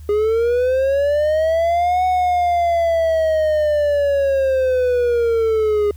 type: linear two-way sweep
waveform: triangle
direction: up then down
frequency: 409.6 to 740 to 409.6 Hz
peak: -12 dBFS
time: 0.09-5.91 s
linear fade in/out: 2 ms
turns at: 2.05 s
effects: added 76 Hz sine -33 dBFS peak until 5.96 s + white hiss -54 dBFS RMS until 5.96 s